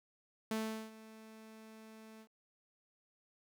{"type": "tone with ADSR envelope", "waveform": "sawtooth", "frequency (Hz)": 220, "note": "A3", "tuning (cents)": 0, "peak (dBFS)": -30, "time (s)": [0.51, 2.28], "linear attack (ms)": 3, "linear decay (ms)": 390, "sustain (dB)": -19, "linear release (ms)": 74, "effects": ["12-bit"]}